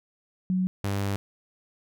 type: tone pair in turn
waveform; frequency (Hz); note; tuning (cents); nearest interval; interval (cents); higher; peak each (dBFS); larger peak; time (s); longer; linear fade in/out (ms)
sine / sawtooth; 185 / 99.63; F#3 / G2; 0 / +29; major seventh; 1071; first; -22; neither; 0.5-0.67 / 0.84-1.16; second; 0
effects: none